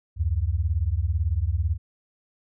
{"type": "beating tone pair", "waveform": "sine", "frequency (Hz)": [72.1, 90.1], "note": ["D2", "F#2"], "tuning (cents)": [-31, -45], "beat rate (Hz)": 18, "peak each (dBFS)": -24, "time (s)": [0.16, 1.78], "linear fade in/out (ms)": 50, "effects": []}